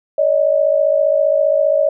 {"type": "tone pair together", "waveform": "sine", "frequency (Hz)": [567.2, 622.3], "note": ["C#5", "D#5"], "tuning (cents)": [40, 0], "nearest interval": "major second", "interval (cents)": 160, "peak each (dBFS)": -14, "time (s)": [0.18, 1.89], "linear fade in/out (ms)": 5, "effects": []}